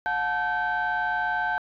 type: tone cluster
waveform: sine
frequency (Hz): 723 / 871 / 1547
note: F#5 / A5 / G6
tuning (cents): -40 / -18 / -23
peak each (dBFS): -28 / -27 / -25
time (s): 0.06-1.58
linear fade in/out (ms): 0
effects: tanh soft clip ceiling -19 dBFS